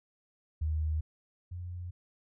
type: tone pair in turn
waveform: sine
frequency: 77.78 / 88.63 Hz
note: D#2 / F2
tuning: 0 / +26 cents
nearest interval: major second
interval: 226 cents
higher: second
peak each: -28 / -37 dBFS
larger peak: first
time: 0.61-1.01 / 1.51-1.91 s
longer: neither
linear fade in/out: 10 ms
effects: none